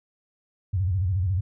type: tone with vibrato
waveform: sine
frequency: 92.5 Hz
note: F#2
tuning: in tune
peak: -21 dBFS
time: 0.73-1.41 s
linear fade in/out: 10 ms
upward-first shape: square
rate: 14 Hz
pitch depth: 130 cents each way
effects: none